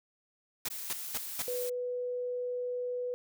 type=noise bursts; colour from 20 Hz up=white; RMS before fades=-34 dBFS; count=4; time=0.65-1.424 s; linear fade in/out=5 ms; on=36 ms; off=210 ms
type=noise; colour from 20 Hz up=blue; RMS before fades=-40 dBFS; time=0.7-1.7 s; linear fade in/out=10 ms
type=tone; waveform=sine; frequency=493.9 Hz; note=B4; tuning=in tune; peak=-32 dBFS; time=1.48-3.14 s; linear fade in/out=0 ms
effects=none